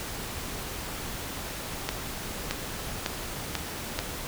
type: accelerating click train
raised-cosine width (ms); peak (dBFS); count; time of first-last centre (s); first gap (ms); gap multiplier
0.2; -10; 5; 1.89-3.99; 620; 0.89
effects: pink hiss -36 dBFS RMS until 4.27 s